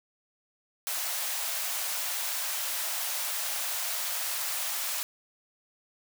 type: high-pass noise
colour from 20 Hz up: white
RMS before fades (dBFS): -32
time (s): 0.87-5.03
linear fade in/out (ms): 0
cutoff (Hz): 560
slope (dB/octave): 48
effects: none